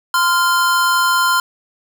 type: tone pair together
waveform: square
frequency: 1031.5 / 1396.9 Hz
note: C6 / F6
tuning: -25 / 0 cents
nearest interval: perfect fourth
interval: 525 cents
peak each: -16 dBFS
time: 0.14-1.4 s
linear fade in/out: 2 ms
effects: none